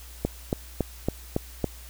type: click train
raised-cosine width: 2 ms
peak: -10 dBFS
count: 6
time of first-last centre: 0.25-1.643 s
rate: 3.59 Hz
effects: added 60 Hz sine -43 dBFS peak until 1.89 s + white hiss -48 dBFS RMS until 1.89 s